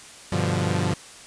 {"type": "chord", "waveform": "sawtooth", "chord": "G dominant seventh", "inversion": "none", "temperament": "equal", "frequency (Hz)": [98, 123.47, 146.83, 174.61], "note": ["G2", "B2", "D3", "F3"], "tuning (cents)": [0, 0, 0, 0], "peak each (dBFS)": [-22, -25, -24, -22], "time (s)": [0.32, 0.94], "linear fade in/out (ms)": 5, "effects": ["white hiss -44 dBFS RMS until 1.26 s", "resampled to 22050 Hz"]}